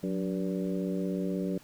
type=harmonic tone with a mistuned harmonic; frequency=96.4 Hz; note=G2; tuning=28 cents flat; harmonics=2 / 3 / 4 / 5 / 6; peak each=-31 / -35 / -37 / -39 / -41 dBFS; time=0.03-1.58 s; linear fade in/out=5 ms; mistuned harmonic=2; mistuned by=-89 cents; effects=pink hiss -56 dBFS RMS until 1.63 s